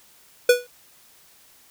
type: tone with exponential decay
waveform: square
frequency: 489.9 Hz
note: B4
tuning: 14 cents flat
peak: -9 dBFS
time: 0.49-0.67 s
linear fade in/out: 5 ms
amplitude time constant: 37 ms
effects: white hiss -54 dBFS RMS until 1.7 s